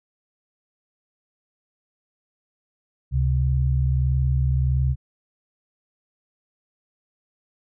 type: tone pair together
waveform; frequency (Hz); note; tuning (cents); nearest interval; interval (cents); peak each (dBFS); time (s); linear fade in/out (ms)
sine; 69.29 / 130.81; C#2 / C3; 0 / 0; major seventh; 1100; -20 / -21; 3.11-4.96; 50
effects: none